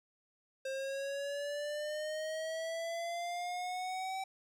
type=exponential sweep; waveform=square; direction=up; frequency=530 to 770 Hz; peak=-37 dBFS; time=0.65-4.24 s; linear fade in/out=5 ms; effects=low-pass 9000 Hz 12 dB/octave + 12-bit